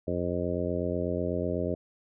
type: harmonic tone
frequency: 88.1 Hz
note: F2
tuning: 16 cents sharp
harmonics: 1 / 2 / 3 / 4 / 5 / 6 / 7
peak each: -35 / -35 / -35 / -35 / -35 / -35 / -35 dBFS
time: 0.07-1.75 s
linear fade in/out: 10 ms
effects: none